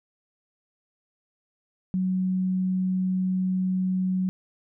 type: tone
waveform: sine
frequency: 185.8 Hz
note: F#3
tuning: 7 cents sharp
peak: -22 dBFS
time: 1.94-4.29 s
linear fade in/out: 0 ms
effects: none